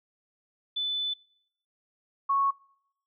sine tone pair in turn, 3500 / 1104.9 Hz, A7 / C#6, -10 / -6 cents, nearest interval octave + minor sixth, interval 1996 cents, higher first, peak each -27 / -22 dBFS, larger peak second, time 0.76-1.14 / 2.29-2.51 s, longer first, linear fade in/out 10 ms, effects noise-tail reverb RT60 0.7 s tail -23 dB re dry

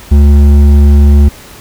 triangle tone with hard clipping, 71.8 Hz, D2, 39 cents flat, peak -3 dBFS, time 0.11-1.29 s, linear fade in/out 10 ms, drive 12 dB, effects pink hiss -33 dBFS RMS until 1.6 s

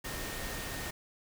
sine tone in noise, 1839 Hz, A#6, 24 cents flat, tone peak -46 dBFS, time 0.04-0.91 s, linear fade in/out 10 ms, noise pink, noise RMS -39 dBFS, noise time 0.04-0.91 s, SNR -10 dB, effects none

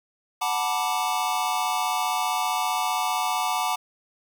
square chord, B minor seventh, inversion second, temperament equal with one note detuned, 740 / 880 / 975.3 / 1174.7 Hz, F#5 / A5 / B5 / D6, 0 / 0 / -22 / 0 cents, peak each -29 / -29 / -31 / -30 dBFS, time 0.41-3.76 s, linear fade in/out 10 ms, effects 9-bit

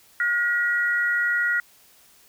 sine tone pair together, 1434 / 1913 Hz, F6 / A#6, +45 / +44 cents, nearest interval perfect fourth, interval 499 cents, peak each -22 / -23 dBFS, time 0.2-1.6 s, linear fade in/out 2 ms, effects white hiss -55 dBFS RMS until 2.28 s

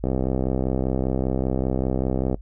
click train, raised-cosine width 2 ms, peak -10 dBFS, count 151, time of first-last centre 0.04-2.344 s, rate 65.1 Hz, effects noise-tail reverb RT60 0.1 s tail -22 dB re dry + added 50 Hz sine -37 dBFS peak until 2.41 s

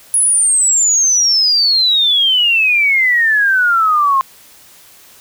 sine exponential sweep, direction down, 10548 to 1057 Hz, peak -9 dBFS, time 0.14-4.21 s, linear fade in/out 0 ms, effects white hiss -43 dBFS RMS until 5.2 s

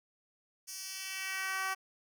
10% pulse tone with high-pass filter sweep, 381.5 Hz, G4, 47 cents flat, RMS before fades -38 dBFS, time 0.67-1.75 s, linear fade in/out 20 ms, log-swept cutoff 6400 to 910 Hz, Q 1.3, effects none

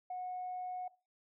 sine tone, 731 Hz, F#5, 21 cents flat, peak -37 dBFS, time 0.1-0.88 s, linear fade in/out 5 ms, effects noise-tail reverb RT60 0.3 s tail -19 dB re dry + tanh soft clip ceiling -34 dBFS

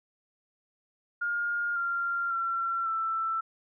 sine tone with pitch steps, 1416 / 1386.9 / 1358.3 / 1330.4 Hz, F6 / F6 / F6 / E6, +23 / -12 / -49 / +16 cents, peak -27 dBFS, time 1.21-3.41 s, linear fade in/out 10 ms, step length 550 ms, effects none

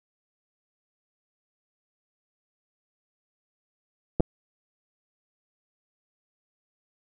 clicks, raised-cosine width 2 ms, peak -11 / -7 dBFS, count 2, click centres 4.199 / 4.205 s, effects none

